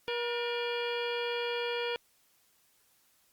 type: harmonic tone with a mistuned harmonic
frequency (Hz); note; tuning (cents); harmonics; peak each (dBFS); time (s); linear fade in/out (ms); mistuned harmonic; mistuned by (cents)
476.9; A#4; +39; 1 / 2 / 3 / 4 / 5 / 6 / 7 / 9 / 10; -33 / -40 / -42 / -45 / -40 / -42 / -42 / -50 / -53; 0.08-1.96; 0; 4; -100
effects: white hiss -68 dBFS RMS until 3.32 s + Opus 48 kbps